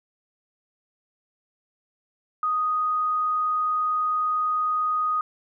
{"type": "tone", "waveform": "sine", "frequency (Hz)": 1244.5, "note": "D#6", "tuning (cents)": 0, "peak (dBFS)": -21, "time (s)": [2.43, 5.21], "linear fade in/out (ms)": 2, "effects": []}